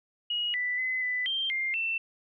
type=tone with pitch steps; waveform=sine; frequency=2895 / 1980 / 2030 / 1995 / 3162 / 2109 / 2681 Hz; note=F#7 / B6 / B6 / B6 / G7 / C7 / E7; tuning=-38 / +4 / +47 / +17 / +14 / +13 / +29 cents; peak=-27 dBFS; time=0.3-1.98 s; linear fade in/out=5 ms; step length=240 ms; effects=none